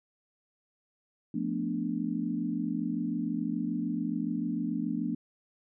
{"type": "chord", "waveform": "sine", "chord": "B half-diminished seventh", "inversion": "second", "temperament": "equal", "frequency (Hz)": [174.61, 220, 246.9, 293.7], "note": ["F3", "A3", "B3", "D4"], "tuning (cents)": [0, 0, 0, 0], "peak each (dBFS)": [-36, -34, -34, -34], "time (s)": [1.34, 5.15], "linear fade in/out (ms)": 5, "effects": []}